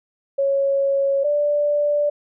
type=tone pair in turn; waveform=sine; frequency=552 / 586.4 Hz; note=C#5 / D5; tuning=-7 / -3 cents; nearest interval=minor second; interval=104 cents; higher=second; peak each=-16 dBFS; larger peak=neither; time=0.38-1.24 / 1.24-2.1 s; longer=neither; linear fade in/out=10 ms; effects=none

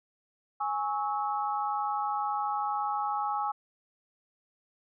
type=chord; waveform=sine; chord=C# minor; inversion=second; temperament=equal with one note detuned; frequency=830.6 / 1108.7 / 1296.6 Hz; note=G#5 / C#6 / E6; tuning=0 / 0 / -29 cents; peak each=-30 / -35 / -34 dBFS; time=0.6-3.52 s; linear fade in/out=10 ms; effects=none

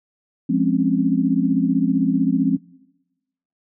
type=chord; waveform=sine; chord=Db major seventh; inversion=first; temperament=equal; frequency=174.61 / 207.7 / 261.6 / 277.2 Hz; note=F3 / Ab3 / C4 / Db4; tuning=0 / 0 / 0 / 0 cents; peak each=-22 / -22 / -19 / -22 dBFS; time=0.49-2.57 s; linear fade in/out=10 ms; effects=noise-tail reverb RT60 1.0 s tail -23 dB re dry

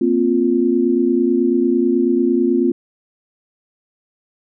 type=chord; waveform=sine; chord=Bb suspended second; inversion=none; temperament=just; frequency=233.1 / 262.2 / 349.6 Hz; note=Bb3 / C4 / F4; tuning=0 / +4 / +2 cents; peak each=-19 / -17 / -16 dBFS; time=0.01-2.72 s; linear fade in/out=5 ms; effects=none

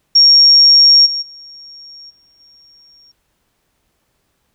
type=tone with level steps; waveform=sine; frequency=5550 Hz; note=F8; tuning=12 cents flat; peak=-4 / -17 / -34 / -50 / -44 dBFS; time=0.15-3.12 s; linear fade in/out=10 ms; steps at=1.05 / 1.21 / 2.09 / 2.39 s; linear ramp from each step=20 ms; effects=pink hiss -65 dBFS RMS until 4.54 s

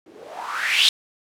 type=noise with low-pass filter sweep; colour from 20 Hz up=violet; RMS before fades=-23 dBFS; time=0.06-0.89 s; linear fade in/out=2 ms; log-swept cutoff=290 to 3800 Hz; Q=5.9; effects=none

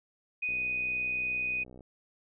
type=tone; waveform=sine; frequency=2489 Hz; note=D#7; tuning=in tune; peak=-29 dBFS; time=0.42-1.64 s; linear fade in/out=10 ms
type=click train; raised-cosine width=2 ms; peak=-37 dBFS; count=84; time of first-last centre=0.49-1.807 s; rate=63 Hz
effects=none

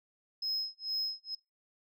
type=tone with tremolo; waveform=sine; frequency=5130 Hz; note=E8; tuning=48 cents flat; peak=-28 dBFS; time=0.42-1.35 s; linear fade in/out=5 ms; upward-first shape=sine; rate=2.2 Hz; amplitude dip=100%; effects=noise-tail reverb RT60 0.2 s tail -22 dB re dry + tanh soft clip ceiling -29 dBFS

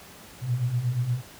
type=beating tone pair; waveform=sine; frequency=116.54 / 125.04 Hz; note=A#2 / B2; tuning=0 / +22 cents; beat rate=8.5 Hz; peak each=-30 / -24 dBFS; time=0.41-1.22 s; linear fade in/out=50 ms; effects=pink hiss -47 dBFS RMS until 1.39 s + high-pass 60 Hz 12 dB/octave

